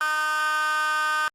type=tone with high-pass filter; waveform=15% pulse; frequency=306.8 Hz; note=D#4; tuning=24 cents flat; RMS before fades=-24 dBFS; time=0.01-1.28 s; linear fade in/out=0 ms; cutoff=1400 Hz; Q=9.2; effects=low-pass 12000 Hz 12 dB/octave + Opus 24 kbps